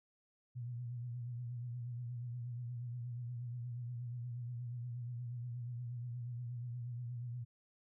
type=tone with vibrato; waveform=sine; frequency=120.9 Hz; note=B2; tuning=36 cents flat; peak=-40 dBFS; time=0.55-7.45 s; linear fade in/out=20 ms; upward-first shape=triangle; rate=8.4 Hz; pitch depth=67 cents each way; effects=none